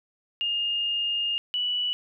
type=tone pair in turn; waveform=sine; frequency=2831 / 2953 Hz; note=F7 / F#7; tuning=+23 / -4 cents; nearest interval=minor second; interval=73 cents; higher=second; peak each=-24 dBFS; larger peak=neither; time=0.41-1.38 / 1.54-1.93 s; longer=first; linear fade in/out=0 ms; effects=none